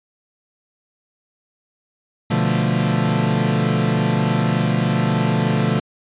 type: chord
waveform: 40% pulse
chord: B half-diminished seventh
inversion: none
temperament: equal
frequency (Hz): 123.47 / 146.83 / 174.61 / 220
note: B2 / D3 / F3 / A3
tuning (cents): 0 / 0 / 0 / 0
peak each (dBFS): -21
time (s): 2.3-5.8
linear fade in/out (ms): 10
effects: resampled to 8000 Hz